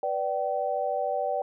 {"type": "chord", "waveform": "sine", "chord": "G major", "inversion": "first", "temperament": "equal with one note detuned", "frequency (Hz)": [493.9, 587.3, 767.9], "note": ["B4", "D5", "G5"], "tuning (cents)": [0, 0, -36], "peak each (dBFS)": [-32, -29, -29], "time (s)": [0.03, 1.42], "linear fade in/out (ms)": 2, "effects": []}